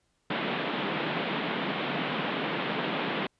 pink band-pass noise, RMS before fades -31 dBFS, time 0.3-3.27 s, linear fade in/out 5 ms, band 150 to 3600 Hz, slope 48 dB/octave, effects pink hiss -73 dBFS RMS until 3.39 s + resampled to 22050 Hz

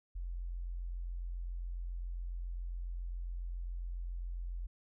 sine tone, 43.65 Hz, F1, in tune, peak -37 dBFS, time 0.15-4.67 s, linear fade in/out 10 ms, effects none

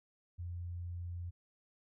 sine tone, 87.31 Hz, F2, in tune, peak -39 dBFS, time 0.38-1.31 s, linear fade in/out 20 ms, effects none

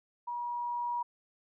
sine tone with level ramp, 960 Hz, B5, 49 cents flat, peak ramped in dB -34 to -30 dBFS, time 0.27-1.03 s, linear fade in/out 10 ms, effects none

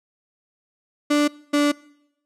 35% pulse tone pair in turn, 293.7 / 291.2 Hz, D4 / D4, 0 / -15 cents, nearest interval unison, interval 15 cents, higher first, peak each -14 dBFS, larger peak neither, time 1.1-1.28 / 1.53-1.72 s, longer second, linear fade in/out 10 ms, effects noise-tail reverb RT60 0.8 s tail -23 dB re dry + low-pass 9000 Hz 12 dB/octave

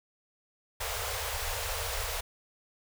pink band-stop noise, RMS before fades -34 dBFS, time 0.8-2.21 s, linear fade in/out 10 ms, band 100 to 430 Hz, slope 96 dB/octave, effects none

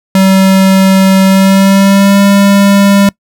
square tone with pitch glide, 191.4 to 199.07 Hz, G3 to G3, -41 to +27 cents, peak -4 dBFS, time 0.15-3.09 s, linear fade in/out 2 ms, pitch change +68 cents, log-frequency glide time 1.25-2.21 s, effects noise-tail reverb RT60 0.1 s tail -24 dB re dry

